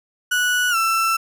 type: tone with pitch glide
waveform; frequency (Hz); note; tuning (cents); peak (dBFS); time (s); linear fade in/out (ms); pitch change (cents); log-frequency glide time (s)
35% pulse; 1473 to 1335.2; F#6 to E6; -8 to +22; -15; 0.31-1.17; 10; -170; 0.7-0.76
effects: none